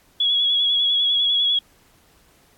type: tone with vibrato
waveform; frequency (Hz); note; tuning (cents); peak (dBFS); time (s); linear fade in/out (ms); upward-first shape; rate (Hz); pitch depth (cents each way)
sine; 3357; G#7; +18; -16; 0.2-1.59; 5; sine; 10; 33
effects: pink hiss -57 dBFS RMS until 2.57 s + AAC 64 kbps